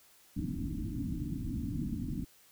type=low-pass noise; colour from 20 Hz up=white; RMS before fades=-36 dBFS; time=0.36-2.25 s; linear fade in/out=10 ms; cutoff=310 Hz; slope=96 dB/octave; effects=white hiss -62 dBFS RMS until 2.51 s